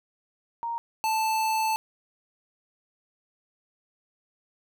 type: tone pair in turn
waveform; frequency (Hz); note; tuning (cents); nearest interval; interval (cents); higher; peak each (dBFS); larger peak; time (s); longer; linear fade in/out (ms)
sine / square; 932 / 879.7; A#5 / A5; -1 / -1; minor second; 100; first; -28 / -24; second; 0.63-0.78 / 1.04-1.76; second; 0
effects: none